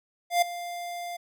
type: tone with ADSR envelope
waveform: square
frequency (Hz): 698.5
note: F5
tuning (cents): 0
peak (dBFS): -18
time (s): 0.3-1.17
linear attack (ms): 120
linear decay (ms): 6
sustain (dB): -16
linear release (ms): 10
effects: none